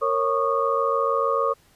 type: tone cluster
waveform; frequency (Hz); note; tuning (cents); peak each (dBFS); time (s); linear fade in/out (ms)
sine; 462.3 / 549 / 1108 / 1222; A#4 / C#5 / C#6 / D#6; -14 / -17 / -1 / -32; -25; 0.01-1.54; 20
effects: pink hiss -58 dBFS RMS until 1.75 s + resampled to 32000 Hz